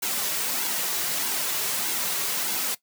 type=noise with flanger; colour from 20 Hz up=white; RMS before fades=-27 dBFS; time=0.02-2.75 s; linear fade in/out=10 ms; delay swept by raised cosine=1.6 to 4 ms; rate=1.6 Hz; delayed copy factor=-0.5; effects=noise-tail reverb RT60 0.1 s tail -17 dB re dry + high-pass 200 Hz 12 dB/octave